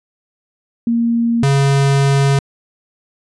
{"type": "tone pair in turn", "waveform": ["sine", "square"], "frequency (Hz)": [233.1, 138.6], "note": ["A#3", "C#3"], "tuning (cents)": [0, 0], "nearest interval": "major sixth", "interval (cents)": 900, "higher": "first", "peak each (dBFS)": [-12, -11], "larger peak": "second", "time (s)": [[0.87, 1.43], [1.43, 2.39]], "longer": "second", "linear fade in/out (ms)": 2, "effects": ["resampled to 22050 Hz"]}